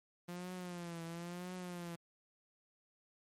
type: tone with vibrato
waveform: sawtooth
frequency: 174.2 Hz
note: F3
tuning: 4 cents flat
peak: -39 dBFS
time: 0.28-1.96 s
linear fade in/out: 10 ms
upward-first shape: triangle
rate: 0.99 Hz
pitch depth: 92 cents each way
effects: MP3 64 kbps